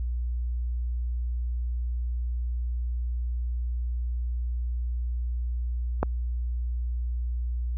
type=click; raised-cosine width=1 ms; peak=-9 dBFS; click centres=6.03 s; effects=added 60 Hz sine -26 dBFS peak until 7.77 s